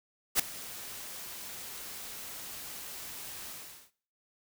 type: noise with ADSR envelope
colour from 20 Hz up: white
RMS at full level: -23 dBFS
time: 0.35-3.91 s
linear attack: 45 ms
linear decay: 3 ms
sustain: -20 dB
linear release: 410 ms
effects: noise-tail reverb RT60 0.5 s tail -19 dB re dry